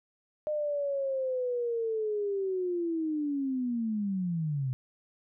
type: linear sweep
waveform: sine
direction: down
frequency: 610 to 124.9 Hz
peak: -28 dBFS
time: 0.47-4.73 s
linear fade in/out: 0 ms
effects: none